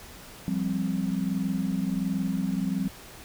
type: chord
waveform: sine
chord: F suspended second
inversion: none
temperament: equal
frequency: 174.61 / 196 / 261.6 Hz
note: F3 / G3 / C4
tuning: 0 / 0 / 0 cents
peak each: -30 / -28 / -31 dBFS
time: 0.48-2.88 s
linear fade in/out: 0 ms
effects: pink hiss -46 dBFS RMS until 3.24 s